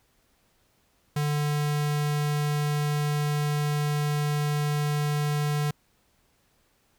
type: tone with notch filter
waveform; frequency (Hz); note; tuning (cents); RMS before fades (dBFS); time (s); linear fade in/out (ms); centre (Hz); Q
square; 147.8; D3; +11; -26; 1.16-5.71; 5; 310; 1.3
effects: pink hiss -67 dBFS RMS until 6.98 s